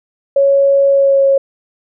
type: tone with pitch glide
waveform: sine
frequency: 554.4 to 547.4 Hz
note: C#5 to C#5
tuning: 0 to -22 cents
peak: -7 dBFS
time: 0.36-1.38 s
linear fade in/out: 5 ms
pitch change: -22 cents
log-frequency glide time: 0.89-1.24 s
effects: none